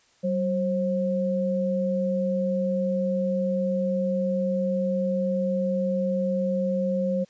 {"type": "tone pair together", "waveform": "sine", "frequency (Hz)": [190, 533.7], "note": ["F#3", "C5"], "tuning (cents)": [46, 34], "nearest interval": "octave + tritone", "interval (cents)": 1788, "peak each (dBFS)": -25, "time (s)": [0.23, 7.25], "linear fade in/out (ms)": 20, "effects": ["white hiss -61 dBFS RMS until 7.29 s", "resampled to 16000 Hz"]}